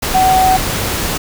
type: tone in noise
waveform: sine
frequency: 751 Hz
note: F#5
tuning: 26 cents sharp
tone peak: -8 dBFS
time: 0.14-0.57 s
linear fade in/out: 10 ms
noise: pink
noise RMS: -18 dBFS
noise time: 0.02-1.18 s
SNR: +7 dB
effects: none